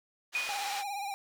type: band-pass noise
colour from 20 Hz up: white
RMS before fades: -39 dBFS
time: 0.32-0.84 s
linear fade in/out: 50 ms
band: 710 to 4600 Hz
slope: 12 dB/octave
type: tone with exponential decay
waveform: sine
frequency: 2472 Hz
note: D#7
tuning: 12 cents flat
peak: -27 dBFS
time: 0.35-0.81 s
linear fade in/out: 1 ms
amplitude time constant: 100 ms
type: tone with vibrato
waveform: square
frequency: 804 Hz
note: G5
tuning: 44 cents sharp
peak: -35 dBFS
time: 0.49-1.14 s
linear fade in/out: 0 ms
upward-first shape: triangle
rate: 17 Hz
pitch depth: 66 cents each way
effects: none